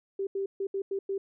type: tone bursts at uneven times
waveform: sine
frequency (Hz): 391.5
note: G4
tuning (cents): -2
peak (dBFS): -28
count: 6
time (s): 0.19-0.27 / 0.35-0.46 / 0.6-0.67 / 0.74-0.82 / 0.91-0.99 / 1.09-1.18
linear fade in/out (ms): 5
effects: none